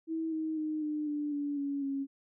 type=tone with pitch steps; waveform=sine; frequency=323.4 / 316 / 308.8 / 301.7 / 294.9 / 288.1 / 281.5 / 275.1 Hz; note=E4 / D#4 / D#4 / D4 / D4 / D4 / C#4 / C#4; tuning=-33 / +27 / -13 / +47 / +7 / -33 / +27 / -13 cents; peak=-31 dBFS; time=0.07-2.07 s; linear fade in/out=50 ms; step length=250 ms; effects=none